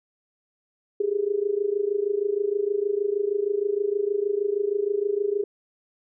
sine tone with amplitude modulation, 407.4 Hz, G#4, 33 cents flat, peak -18 dBFS, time 1-5.44 s, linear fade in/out 5 ms, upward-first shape sine, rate 26.4 Hz, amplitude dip 85%, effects none

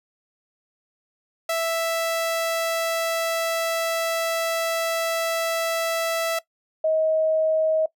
sawtooth / sine tone pair in turn, 660 / 632.7 Hz, E5 / D#5, +2 / +29 cents, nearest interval minor second, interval 73 cents, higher first, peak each -18 dBFS, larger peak neither, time 1.49-6.39 / 6.84-7.86 s, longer first, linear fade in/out 5 ms, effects noise-tail reverb RT60 0.1 s tail -19 dB re dry

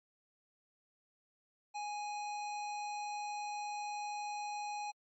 square tone, 830.6 Hz, G#5, in tune, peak -39 dBFS, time 1.74-4.92 s, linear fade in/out 20 ms, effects MP3 32 kbps

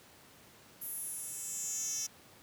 10% pulse tone with high-pass filter sweep, 440 Hz, A4, in tune, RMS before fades -39 dBFS, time 0.81-2.07 s, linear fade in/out 10 ms, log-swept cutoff 12000 to 5600 Hz, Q 4.9, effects pink hiss -58 dBFS RMS until 2.42 s + high-pass 100 Hz 12 dB/octave

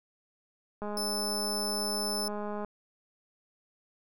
click train, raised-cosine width 1 ms, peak -24 dBFS, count 381, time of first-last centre 0.82-2.647 s, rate 208 Hz
sawtooth tone, 5274 Hz, E8, in tune, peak -29 dBFS, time 0.97-2.28 s, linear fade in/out 2 ms
effects none

